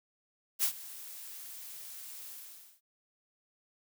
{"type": "noise with ADSR envelope", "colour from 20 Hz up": "blue", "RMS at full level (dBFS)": -27, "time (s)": [0.59, 2.81], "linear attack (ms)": 43, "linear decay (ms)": 87, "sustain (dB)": -19, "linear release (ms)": 490, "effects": []}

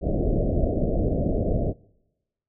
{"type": "low-pass noise", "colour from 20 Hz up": "pink", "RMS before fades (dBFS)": -23, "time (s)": [0.01, 1.74], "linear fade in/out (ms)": 50, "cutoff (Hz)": 680, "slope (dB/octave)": 96, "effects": ["noise-tail reverb RT60 1.0 s tail -26 dB re dry"]}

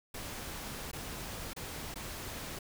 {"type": "noise with dropouts", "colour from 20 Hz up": "pink", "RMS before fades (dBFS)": -42, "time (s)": [0.14, 2.59], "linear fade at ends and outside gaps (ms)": 5, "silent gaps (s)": [[0.915, 0.93], [1.534, 1.563], [1.942, 1.957]], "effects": []}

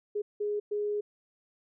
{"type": "tone bursts at uneven times", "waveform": "sine", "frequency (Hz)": 415.3, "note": "G#4", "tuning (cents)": 0, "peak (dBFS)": -28, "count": 3, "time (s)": [[0.15, 0.22], [0.4, 0.6], [0.71, 1.01]], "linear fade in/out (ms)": 10, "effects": []}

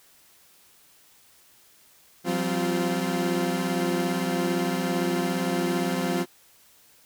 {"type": "tone cluster", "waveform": "30% pulse", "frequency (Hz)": [173.9, 191.5, 259.9, 349.5], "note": ["F3", "G3", "C4", "F4"], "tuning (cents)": [-7, -40, -11, 1], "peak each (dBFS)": -27, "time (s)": [2.24, 6.26], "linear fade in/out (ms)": 50, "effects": ["white hiss -57 dBFS RMS until 7.05 s"]}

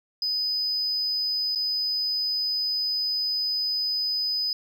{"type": "tone with dropouts", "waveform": "sine", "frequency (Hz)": 5000, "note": "D#8", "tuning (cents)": 8, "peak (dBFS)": -22, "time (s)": [0.22, 4.53], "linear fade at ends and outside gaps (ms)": 2, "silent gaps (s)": [1.55, 1.557], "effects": ["tanh soft clip ceiling -21 dBFS"]}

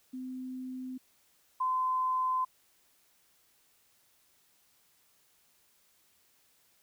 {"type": "tone pair in turn", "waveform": "sine", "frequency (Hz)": [256.7, 1026.8], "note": ["C4", "C6"], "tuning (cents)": [-33, -33], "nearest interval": "2 octaves", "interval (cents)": 2400, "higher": "second", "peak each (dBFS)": [-37, -27], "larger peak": "second", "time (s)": [[0.13, 0.98], [1.6, 2.45]], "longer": "neither", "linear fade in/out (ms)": 10, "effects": ["white hiss -68 dBFS RMS until 6.82 s"]}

